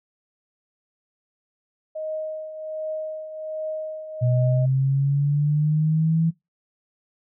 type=tone with tremolo; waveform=sine; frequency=625 Hz; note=D#5; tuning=8 cents sharp; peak=-25 dBFS; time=1.95-4.66 s; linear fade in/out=10 ms; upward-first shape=triangle; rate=1.3 Hz; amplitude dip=65%
type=linear sweep; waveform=sine; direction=up; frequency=121.9 to 165.1 Hz; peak=-17 dBFS; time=4.21-6.31 s; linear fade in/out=20 ms
effects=noise-tail reverb RT60 0.2 s tail -22 dB re dry